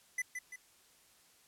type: tone with echo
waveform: square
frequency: 2004 Hz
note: B6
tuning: 25 cents sharp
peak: -33 dBFS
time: 0.18-0.22 s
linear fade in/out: 5 ms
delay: 170 ms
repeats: 2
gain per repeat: -6 dB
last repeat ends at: 0.56 s
effects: white hiss -65 dBFS RMS until 1.47 s + low-pass 12000 Hz 12 dB/octave